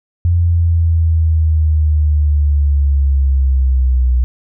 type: linear sweep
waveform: sine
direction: down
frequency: 86.8 to 61.6 Hz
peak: -9 dBFS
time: 0.25-4.24 s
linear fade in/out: 0 ms
effects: none